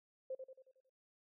sine tone with echo, 523.3 Hz, C5, in tune, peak -39 dBFS, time 0.3-0.35 s, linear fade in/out 5 ms, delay 91 ms, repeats 6, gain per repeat -6 dB, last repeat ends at 0.896 s, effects noise-tail reverb RT60 0.3 s tail -25 dB re dry

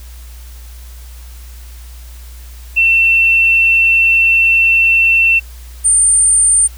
sine tone pair in turn, 2695 / 8958 Hz, E7 / C#9, +38 / +17 cents, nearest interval octave + major sixth, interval 2079 cents, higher second, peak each -7 dBFS, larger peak neither, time 2.76-5.4 / 5.84-6.68 s, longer first, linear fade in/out 20 ms, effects added 60 Hz sine -30 dBFS peak until 6.77 s + white hiss -42 dBFS RMS until 6.77 s

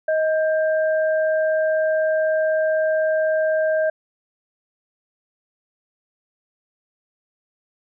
sine tone pair together, 629 / 1585 Hz, D#5 / G6, +19 / +19 cents, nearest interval octave + major third, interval 1600 cents, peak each -17 / -27 dBFS, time 0.08-3.9 s, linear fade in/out 5 ms, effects none

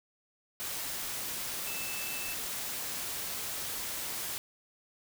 sine tone in noise, 2637 Hz, E7, in tune, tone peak -41 dBFS, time 1.67-2.34 s, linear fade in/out 0 ms, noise white, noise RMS -37 dBFS, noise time 0.6-4.38 s, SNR -7 dB, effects none

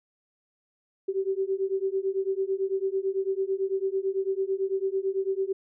sine beating tone pair, 381.5 / 390.5 Hz, G4 / G4, -47 / -7 cents, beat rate 9 Hz, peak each -28 / -28 dBFS, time 1.08-5.53 s, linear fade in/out 10 ms, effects none

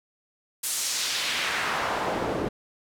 pink noise with band-pass filter sweep, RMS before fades -28 dBFS, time 0.63-2.49 s, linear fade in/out 10 ms, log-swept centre 10000 to 350 Hz, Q 1.1, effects none

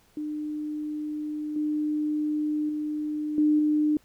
sine tone with level steps, 301.8 Hz, D4, 47 cents sharp, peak -29 / -24 / -27 / -18 / -20 dBFS, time 0.17-3.97 s, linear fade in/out 2 ms, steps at 1.56 / 2.69 / 3.38 / 3.59 s, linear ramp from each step 2 ms, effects pink hiss -62 dBFS RMS until 4.04 s

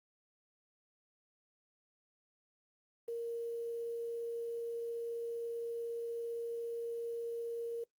sine tone with quantisation, 466.2 Hz, A#4, in tune, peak -36 dBFS, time 3.08-7.84 s, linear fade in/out 5 ms, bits 10, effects noise-tail reverb RT60 0.1 s tail -23 dB re dry + Opus 24 kbps

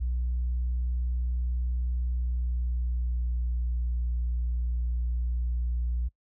sine tone with pitch glide, 61 to 59.71 Hz, B1 to A#1, -21 to +42 cents, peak -24 dBFS, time 0-6.09 s, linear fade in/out 20 ms, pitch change -37 cents, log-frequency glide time 2.12-3.56 s, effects noise-tail reverb RT60 0.1 s tail -24 dB re dry + tanh soft clip ceiling -23 dBFS

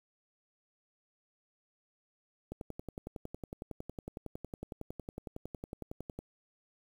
click train, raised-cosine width 2 ms, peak -27 dBFS, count 41, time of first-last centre 2.52-6.19 s, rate 10.9 Hz, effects 9-bit

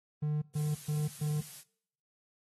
triangle tone bursts, 150.2 Hz, D3, 39 cents sharp, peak -27 dBFS, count 4, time 0.22-1.41 s, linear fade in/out 10 ms, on 200 ms, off 130 ms
blue noise, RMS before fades -46 dBFS, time 0.53-1.64 s, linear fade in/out 50 ms
effects noise-tail reverb RT60 0.7 s tail -22 dB re dry + AAC 32 kbps

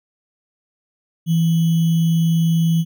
sine tone with sample-and-hold, 164.81 Hz, E3, in tune, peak -13 dBFS, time 1.26-2.85 s, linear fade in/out 50 ms, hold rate 3150 Hz, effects none

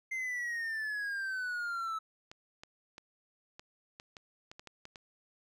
triangle exponential sweep, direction down, 2093 to 1300 Hz, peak -32 dBFS, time 0.11-1.99 s, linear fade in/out 10 ms
clicks, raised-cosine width 0.2 ms, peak -30 dBFS, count 11, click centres 2.315 / 2.635 / 2.981 / 3.595 / 3.999 / 4.168 / 4.515 / 4.595 / 4.673 / 4.854 / 4.958 s
effects none

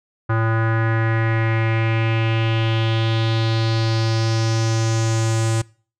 square tone with low-pass filter sweep, 112.6 Hz, A2, 40 cents sharp, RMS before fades -19 dBFS, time 0.29-5.62 s, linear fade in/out 10 ms, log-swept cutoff 1400 to 8100 Hz, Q 3.5, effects noise-tail reverb RT60 0.4 s tail -23 dB re dry

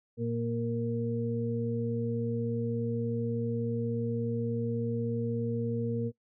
harmonic tone, 116.54 Hz, A#2, in tune, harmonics 1 / 2 / 4, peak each -33 / -33 / -33 dBFS, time 0.17-6.12 s, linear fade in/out 50 ms, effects noise-tail reverb RT60 0.1 s tail -21 dB re dry

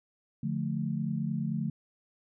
sine chord, D minor, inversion none, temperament just, 146.83 / 176.2 / 220.2 Hz, D3 / F3 / A3, 0 / +16 / +2 cents, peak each -33 / -34 / -33 dBFS, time 0.43-1.7 s, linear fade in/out 5 ms, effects none

